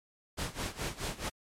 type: noise with tremolo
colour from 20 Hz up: pink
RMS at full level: -34 dBFS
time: 0.37-1.3 s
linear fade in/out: 20 ms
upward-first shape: sine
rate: 4.7 Hz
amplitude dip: 85%
effects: low-pass 10000 Hz 12 dB/octave + MP3 96 kbps